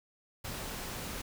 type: noise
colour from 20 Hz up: pink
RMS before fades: -40 dBFS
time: 0.44-1.22 s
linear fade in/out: 10 ms
effects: none